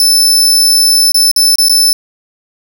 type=tone with dropouts; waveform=sawtooth; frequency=5274 Hz; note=E8; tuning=in tune; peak=-3 dBFS; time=0-1.93 s; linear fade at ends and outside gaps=1 ms; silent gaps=1.12-1.144 / 1.314-1.362 / 1.556-1.584 / 1.685-1.695 s; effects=none